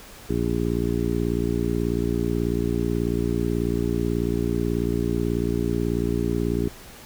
harmonic tone, 58.27 Hz, A#1, in tune, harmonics 1 / 2 / 3 / 4 / 5 / 6 / 7, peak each -29 / -29 / -29 / -29 / -29 / -29 / -29 dBFS, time 0.29-6.69 s, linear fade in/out 10 ms, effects pink hiss -44 dBFS RMS until 7.05 s

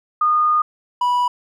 sine / triangle tone pair in turn, 1225 / 981 Hz, D#6 / B5, -27 / -12 cents, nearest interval major third, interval 385 cents, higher first, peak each -13 dBFS, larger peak neither, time 0.21-0.62 / 1.01-1.28 s, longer first, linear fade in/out 5 ms, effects none

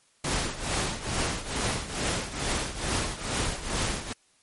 pink noise with tremolo, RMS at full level -26 dBFS, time 0.24-4.13 s, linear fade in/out 5 ms, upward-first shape triangle, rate 2.3 Hz, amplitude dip 80%, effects white hiss -64 dBFS RMS until 4.42 s + MP3 48 kbps

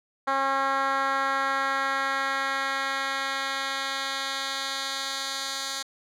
10% pulse tone with band-pass filter sweep, 271.4 Hz, C#4, 36 cents flat, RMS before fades -28 dBFS, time 0.27-5.83 s, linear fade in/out 10 ms, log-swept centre 1100 to 5100 Hz, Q 1.2, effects none

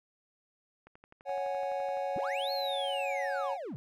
click train, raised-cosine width 0.5 ms, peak -38 dBFS, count 14, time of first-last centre 0.87-1.972 s, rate 11.8 Hz
triangle chord, C# suspended fourth, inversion none, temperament equal, 554.4 / 740 / 830.6 Hz, C#5 / F#5 / G#5, 0 / 0 / 0 cents, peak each -32 / -34 / -37 dBFS, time 1.25-3.58 s, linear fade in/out 50 ms
triangle linear two-way sweep, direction up then down, 104.1 to 4355 to 104.1 Hz, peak -35 dBFS, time 2.16-3.76 s, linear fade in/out 0 ms, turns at 2.52 s
effects none

